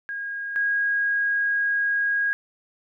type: tone pair in turn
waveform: sine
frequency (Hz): 1632 / 1639.4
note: G#6 / G#6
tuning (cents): -31 / -23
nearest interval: unison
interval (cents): 8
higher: second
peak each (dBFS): -28 / -20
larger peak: second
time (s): 0.09-0.56 / 0.56-2.33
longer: second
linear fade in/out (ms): 0
effects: none